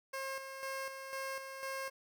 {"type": "tone with tremolo", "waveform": "15% pulse", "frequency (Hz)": 536, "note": "C5", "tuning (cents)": 42, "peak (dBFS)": -32, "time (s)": [0.13, 1.9], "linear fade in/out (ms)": 10, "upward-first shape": "square", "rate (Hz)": 2, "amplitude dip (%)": 50, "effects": []}